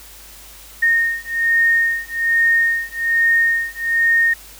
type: beating tone pair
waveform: sine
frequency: 1843 / 1844.2 Hz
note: A#6 / A#6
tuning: -20 / -19 cents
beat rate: 1.2 Hz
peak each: -17 dBFS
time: 0.82-4.34 s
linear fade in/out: 10 ms
effects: added 50 Hz sine -45 dBFS peak until 4.59 s + white hiss -41 dBFS RMS until 4.59 s